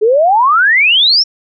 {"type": "exponential sweep", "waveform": "sine", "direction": "up", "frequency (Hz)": [410.2, 5588], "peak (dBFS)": -6, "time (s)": [0.01, 1.24], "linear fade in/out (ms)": 20, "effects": []}